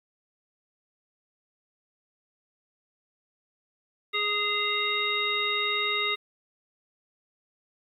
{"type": "harmonic tone with a mistuned harmonic", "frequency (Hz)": 415.3, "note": "G#4", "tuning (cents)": 0, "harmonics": [1, 3, 5, 7, 9], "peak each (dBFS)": [-35, -32, -29, -34, -29], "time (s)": [4.13, 6.16], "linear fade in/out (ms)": 20, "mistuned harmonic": 7, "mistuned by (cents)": -79, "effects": ["10-bit"]}